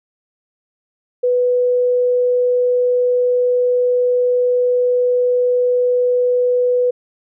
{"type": "tone", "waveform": "sine", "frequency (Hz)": 494.5, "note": "B4", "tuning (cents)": 2, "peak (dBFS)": -12, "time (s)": [1.23, 6.91], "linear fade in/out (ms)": 10, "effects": []}